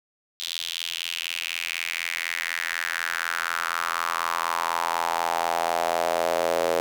square tone with high-pass filter sweep, 42.04 Hz, E1, 35 cents sharp, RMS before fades -27 dBFS, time 0.4-6.8 s, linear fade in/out 0 ms, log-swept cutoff 3600 to 520 Hz, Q 3.7, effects 8-bit

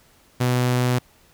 sawtooth tone, 124.5 Hz, B2, 14 cents sharp, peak -14 dBFS, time 0.4-0.99 s, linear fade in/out 10 ms, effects pink hiss -56 dBFS RMS until 1.33 s

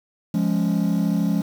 triangle chord, Db major, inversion first, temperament equal, 174.61 / 207.7 / 277.2 Hz, F3 / Ab3 / Db4, 0 / 0 / 0 cents, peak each -19 / -19 / -23 dBFS, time 0.34-1.42 s, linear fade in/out 5 ms, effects tanh soft clip ceiling -11 dBFS + 7-bit

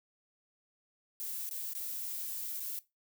violet noise with dropouts, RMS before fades -39 dBFS, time 1.2-2.79 s, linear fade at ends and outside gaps 0 ms, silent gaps 1.491-1.511 / 1.733-1.75 / 2.597-2.603 s, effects noise-tail reverb RT60 0.2 s tail -18 dB re dry

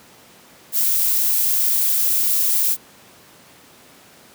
violet noise, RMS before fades -18 dBFS, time 0.72-2.77 s, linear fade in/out 50 ms, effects pink hiss -47 dBFS RMS until 4.34 s + high-pass 150 Hz 12 dB/octave

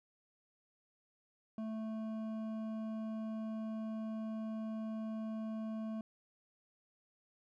sine tone with hard clipping, 220 Hz, A3, in tune, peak -40 dBFS, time 1.58-6.01 s, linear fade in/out 2 ms, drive 9 dB, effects none

